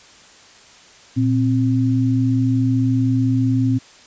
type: tone pair together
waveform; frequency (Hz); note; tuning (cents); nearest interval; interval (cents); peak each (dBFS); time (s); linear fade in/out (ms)
sine; 116.93 / 262.5; A#2 / C4; +6 / +6; octave + major second; 1400; -17 / -17; 1.16-3.79; 20
effects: white hiss -46 dBFS RMS until 4.06 s + resampled to 16000 Hz